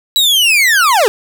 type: linear sweep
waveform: 40% pulse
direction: down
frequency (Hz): 3951 to 384.6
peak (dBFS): -7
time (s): 0.16-1.08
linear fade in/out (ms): 0
effects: none